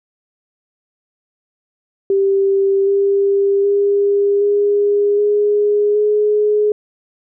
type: tone with pitch steps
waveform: sine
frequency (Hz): 392 / 397.5 / 403 / 408.6 / 414.4 / 420.1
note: G4 / G4 / G4 / G#4 / G#4 / G#4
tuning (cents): 0 / +24 / +48 / -28 / -4 / +20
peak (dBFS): -11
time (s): 2.1-6.72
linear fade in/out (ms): 2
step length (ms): 770
effects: none